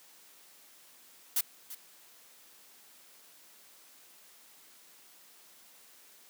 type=noise with echo; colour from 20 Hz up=blue; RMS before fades=-28 dBFS; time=1.36-1.41 s; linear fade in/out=5 ms; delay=340 ms; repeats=1; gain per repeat=-15 dB; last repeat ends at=1.75 s; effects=white hiss -58 dBFS RMS until 6.29 s + high-pass 200 Hz 12 dB/octave